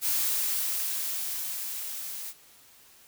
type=noise with level ramp; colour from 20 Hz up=blue; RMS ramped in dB=-26 to -38 dBFS; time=0.01-2.34 s; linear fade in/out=50 ms; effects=white hiss -56 dBFS RMS until 3.07 s